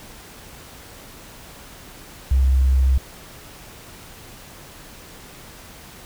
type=tone; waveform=sine; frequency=65.9 Hz; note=C2; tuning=13 cents sharp; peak=-12 dBFS; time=2.31-2.98 s; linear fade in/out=5 ms; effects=tanh soft clip ceiling -9 dBFS + pink hiss -42 dBFS RMS until 6.05 s